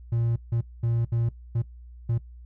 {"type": "tone bursts at uneven times", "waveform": "triangle", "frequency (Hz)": 116.54, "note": "A#2", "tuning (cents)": 0, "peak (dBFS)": -20, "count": 6, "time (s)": [[0.12, 0.36], [0.52, 0.61], [0.83, 1.05], [1.12, 1.29], [1.55, 1.62], [2.09, 2.18]], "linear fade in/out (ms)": 5, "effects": ["noise-tail reverb RT60 0.1 s tail -18 dB re dry", "added 60 Hz sine -42 dBFS peak until 2.45 s"]}